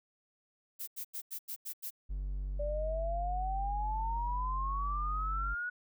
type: noise bursts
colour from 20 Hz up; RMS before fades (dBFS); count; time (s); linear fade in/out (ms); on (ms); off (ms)
violet; -40; 7; 0.79-1.907; 20; 85; 87
type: tone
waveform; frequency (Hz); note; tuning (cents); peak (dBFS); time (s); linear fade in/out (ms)
triangle; 48; G1; -36; -32; 2.09-5.55; 20
type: exponential sweep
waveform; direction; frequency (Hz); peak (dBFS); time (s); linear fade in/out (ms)
sine; up; 580 to 1474; -34; 2.59-5.7; 10
effects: none